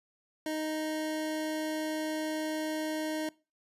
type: tone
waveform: 25% pulse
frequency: 311.1 Hz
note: D#4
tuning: in tune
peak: -28 dBFS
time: 0.46-3.29 s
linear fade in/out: 2 ms
effects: noise-tail reverb RT60 0.3 s tail -22 dB re dry + resampled to 32000 Hz